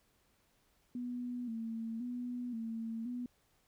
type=tone with vibrato; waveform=sine; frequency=235.6 Hz; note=A#3; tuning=19 cents sharp; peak=-37 dBFS; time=0.95-3.26 s; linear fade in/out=2 ms; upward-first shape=square; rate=0.95 Hz; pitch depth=70 cents each way; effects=pink hiss -73 dBFS RMS until 3.67 s